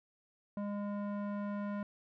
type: tone with low-pass filter sweep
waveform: square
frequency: 204.1 Hz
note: G#3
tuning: 30 cents flat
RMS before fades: -38 dBFS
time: 0.57-1.83 s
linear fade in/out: 2 ms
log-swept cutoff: 920 to 1400 Hz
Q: 1.2
effects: none